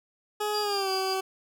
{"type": "tone with pitch glide", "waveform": "20% pulse", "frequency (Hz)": [420, 380.7], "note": ["G#4", "F#4"], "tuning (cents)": [19, 49], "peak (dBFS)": -22, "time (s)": [0.4, 1.21], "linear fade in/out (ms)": 10, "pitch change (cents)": -170, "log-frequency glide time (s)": [0.61, 0.9]}
{"type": "tone with tremolo", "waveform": "sine", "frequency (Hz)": 4774, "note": "D8", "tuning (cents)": 28, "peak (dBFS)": -29, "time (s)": [0.53, 1.15], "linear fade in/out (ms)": 20, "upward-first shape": "triangle", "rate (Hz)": 5.4, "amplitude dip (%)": 70}
{"effects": []}